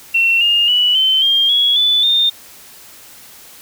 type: tone with pitch steps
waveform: sine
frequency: 2715 / 2830 / 2950 / 3076 / 3206 / 3343 / 3485 / 3632 Hz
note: F7 / F7 / F#7 / G7 / G7 / G#7 / A7 / A#7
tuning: -50 / +22 / -6 / -33 / +38 / +11 / -17 / -46 cents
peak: -10 dBFS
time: 0.14-2.3 s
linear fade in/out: 10 ms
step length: 270 ms
effects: white hiss -40 dBFS RMS until 3.61 s